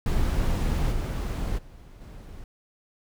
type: noise with level steps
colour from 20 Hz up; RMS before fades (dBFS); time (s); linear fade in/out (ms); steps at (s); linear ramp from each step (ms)
brown; -24 / -28 / -46 / -42; 0.06-2.44; 2; 0.91 / 1.57 / 2; 20
effects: none